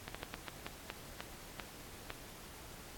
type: slowing click train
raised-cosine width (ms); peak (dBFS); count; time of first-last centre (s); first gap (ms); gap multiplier
0.3; -24; 10; 0.08-2.104; 66; 1.29
effects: pink hiss -52 dBFS RMS until 2.97 s + AAC 64 kbps